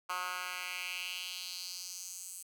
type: tone with high-pass filter sweep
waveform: 10% pulse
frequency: 181.1 Hz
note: F#3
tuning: 37 cents flat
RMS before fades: -41 dBFS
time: 0.09-2.43 s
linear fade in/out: 10 ms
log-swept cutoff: 1200 to 8600 Hz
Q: 2.7
effects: none